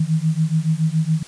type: beating tone pair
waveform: sine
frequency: 155.56 / 162.66 Hz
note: D#3 / E3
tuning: 0 / -23 cents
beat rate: 7.1 Hz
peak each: -19 dBFS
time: 0-1.23 s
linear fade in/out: 5 ms
effects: white hiss -42 dBFS RMS until 1.27 s + resampled to 22050 Hz